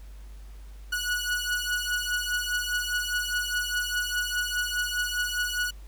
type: beating tone pair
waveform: sawtooth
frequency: 1462 / 1466.9 Hz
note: F#6 / F#6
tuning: -21 / -15 cents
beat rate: 4.9 Hz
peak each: -26 dBFS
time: 0.92-5.71 s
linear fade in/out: 10 ms
effects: added 50 Hz sine -41 dBFS peak until 5.87 s + pink hiss -58 dBFS RMS until 5.87 s